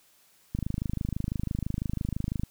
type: click train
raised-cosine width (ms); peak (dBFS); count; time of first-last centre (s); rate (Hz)
5; -17; 50; 0.55-2.435; 26
effects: white hiss -62 dBFS RMS until 2.5 s